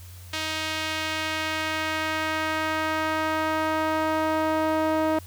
sawtooth tone with band-pass filter sweep, 314.5 Hz, D#4, 19 cents sharp, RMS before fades -26 dBFS, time 0.33-5.19 s, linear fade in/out 5 ms, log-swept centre 3400 to 680 Hz, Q 0.99, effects added 89 Hz sine -41 dBFS peak until 5.26 s + white hiss -50 dBFS RMS until 5.26 s

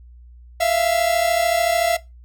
45% pulse tone pair together, 657 / 690.6 Hz, E5 / F5, -6 / -20 cents, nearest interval minor second, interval 86 cents, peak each -19 dBFS, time 0.6-1.97 s, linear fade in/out 10 ms, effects noise-tail reverb RT60 0.2 s tail -18 dB re dry + added 60 Hz sine -41 dBFS peak until 2.24 s

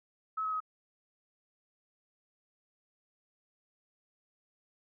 sine tone with pitch steps, 1291 / 1278.4 / 1265.9 Hz, E6 / D#6 / D#6, -37 / +47 / +30 cents, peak -31 dBFS, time 0.37-0.604 s, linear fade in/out 10 ms, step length 78 ms, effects none

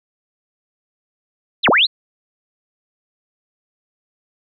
sine linear two-way sweep, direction down then up, 4356 to 154.1 to 4356 Hz, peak -10 dBFS, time 1.63-1.87 s, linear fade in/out 20 ms, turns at 1.69 s, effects none

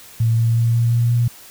sine tone with pitch steps, 114.1 / 115.16 / 116.23 / 117.31 / 118.4 / 119.5 Hz, A#2 / A#2 / A#2 / A#2 / A#2 / A#2, -37 / -21 / -5 / +11 / +27 / +43 cents, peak -13 dBFS, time 0.2-1.28 s, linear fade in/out 5 ms, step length 180 ms, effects white hiss -42 dBFS RMS until 1.5 s

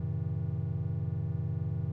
triangle chord, F# diminished seventh, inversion none, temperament just, 92.5 / 111 / 133.2 / 159.84 Hz, F#2 / A2 / C3 / Eb3, 0 / +16 / +31 / +47 cents, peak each -34 dBFS, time 0-1.92 s, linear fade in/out 5 ms, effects none

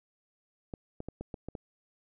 clicks, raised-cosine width 2 ms, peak -25 dBFS, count 7, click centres 0.738 / 1.004 / 1.086 / 1.21 / 1.342 / 1.486 / 1.552 s, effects none

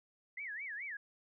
sine tone with vibrato, 1953 Hz, B6, 20 cents flat, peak -40 dBFS, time 0.37-0.97 s, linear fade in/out 5 ms, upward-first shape sine, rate 4.7 Hz, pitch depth 290 cents each way, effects none

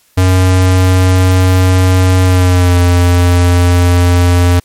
square tone with pitch glide, 92.5 to 88.22 Hz, F#2 to F2, 0 to +18 cents, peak -6 dBFS, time 0.17-4.6 s, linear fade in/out 10 ms, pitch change -82 cents, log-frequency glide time 2.24-2.79 s, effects white hiss -51 dBFS RMS until 4.64 s + MP3 64 kbps

